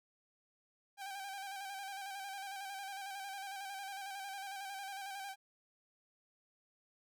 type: tone with vibrato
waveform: sawtooth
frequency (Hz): 786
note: G5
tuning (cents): +4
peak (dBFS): -39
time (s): 0.97-5.36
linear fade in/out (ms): 50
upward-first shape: square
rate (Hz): 11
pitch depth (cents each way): 37
effects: none